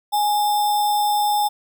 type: tone with sample-and-hold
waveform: sine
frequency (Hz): 830.6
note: G#5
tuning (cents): 0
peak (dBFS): -16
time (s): 0.12-1.49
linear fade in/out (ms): 20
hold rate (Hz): 4410
effects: none